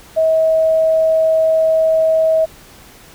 sine tone, 641 Hz, E5, 49 cents flat, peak -10 dBFS, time 0.16-2.46 s, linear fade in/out 20 ms, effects pink hiss -42 dBFS RMS until 3.14 s

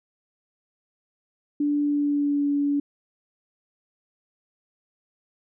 sine tone with pitch glide, 291.5 to 286.2 Hz, D4 to D4, -13 to -45 cents, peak -20 dBFS, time 1.6-2.8 s, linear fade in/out 5 ms, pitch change -32 cents, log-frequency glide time 1.81-2.48 s, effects none

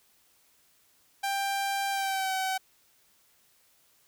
sawtooth tone with pitch glide, 790 to 759.6 Hz, G5 to F#5, +13 to +45 cents, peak -24 dBFS, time 1.23-2.58 s, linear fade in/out 10 ms, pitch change -68 cents, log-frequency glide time 1.91-2.33 s, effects white hiss -65 dBFS RMS until 4.07 s

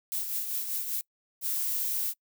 violet noise with tremolo, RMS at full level -30 dBFS, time 0.12-1.01 s, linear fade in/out 0 ms, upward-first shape triangle, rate 5.1 Hz, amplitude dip 55%
violet noise, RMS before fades -30 dBFS, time 1.41-2.14 s, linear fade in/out 50 ms
effects noise-tail reverb RT60 0.1 s tail -25 dB re dry

